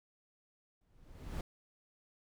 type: noise with exponential growth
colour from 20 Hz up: brown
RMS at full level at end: -35 dBFS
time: 0.81-1.41 s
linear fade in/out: 2 ms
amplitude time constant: 130 ms
effects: none